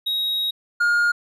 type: tone pair in turn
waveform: triangle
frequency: 3794 / 1421.1 Hz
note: A#7 / F6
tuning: +30 / +30 cents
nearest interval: octave + perfect fourth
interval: 1700 cents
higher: first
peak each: -19 / -14 dBFS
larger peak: second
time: 0.06-0.51 / 0.8-1.12 s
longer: first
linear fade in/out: 10 ms
effects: resampled to 32000 Hz